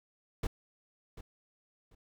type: noise with echo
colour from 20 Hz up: brown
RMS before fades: -32 dBFS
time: 0.43-0.47 s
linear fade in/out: 5 ms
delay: 740 ms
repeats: 2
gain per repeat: -14 dB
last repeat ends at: 1.95 s
effects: none